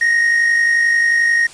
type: tone pair together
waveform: triangle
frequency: 1864.7 / 1916 Hz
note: A#6 / A#6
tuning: 0 / +47 cents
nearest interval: unison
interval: 47 cents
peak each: -10 / -21 dBFS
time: 0.01-1.47 s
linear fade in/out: 5 ms
effects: white hiss -39 dBFS RMS until 1.53 s + resampled to 22050 Hz